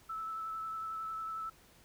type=tone with vibrato; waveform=sine; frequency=1312 Hz; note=E6; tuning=9 cents flat; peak=-37 dBFS; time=0.09-1.5 s; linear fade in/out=10 ms; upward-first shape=triangle; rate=11 Hz; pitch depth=18 cents each way; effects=pink hiss -62 dBFS RMS until 1.84 s